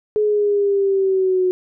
sine exponential sweep, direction down, 425.8 to 365 Hz, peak -14 dBFS, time 0.16-1.51 s, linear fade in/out 0 ms, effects none

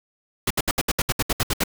pink noise bursts, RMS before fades -21 dBFS, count 12, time 0.47-1.638 s, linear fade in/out 5 ms, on 35 ms, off 68 ms, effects none

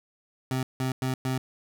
25% pulse tone bursts at uneven times, 130 Hz, C3, 11 cents flat, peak -22 dBFS, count 4, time 0.51-0.63 / 0.8-0.92 / 1.02-1.14 / 1.25-1.38 s, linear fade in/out 2 ms, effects none

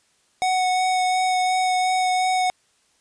square tone with vibrato, 740 Hz, F#5, in tune, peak -19 dBFS, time 0.42-2.5 s, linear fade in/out 0 ms, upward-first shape sine, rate 2.8 Hz, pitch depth 11 cents each way, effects white hiss -63 dBFS RMS until 3 s + resampled to 22050 Hz

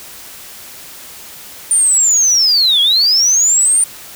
sine linear two-way sweep, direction down then up, 9130 to 3251 to 9130 Hz, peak -7 dBFS, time 1.71-3.84 s, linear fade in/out 2 ms, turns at 2.81 s, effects tanh soft clip ceiling -5 dBFS + white hiss -34 dBFS RMS until 4.15 s

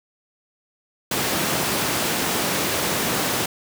pink high-pass noise, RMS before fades -23 dBFS, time 1.11-3.46 s, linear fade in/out 5 ms, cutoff 160 Hz, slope 12 dB/octave, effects none

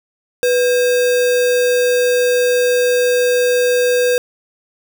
sine tone with sample-and-hold, 493 Hz, B4, 3 cents flat, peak -11 dBFS, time 0.43-4.18 s, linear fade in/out 0 ms, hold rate 2100 Hz, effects none

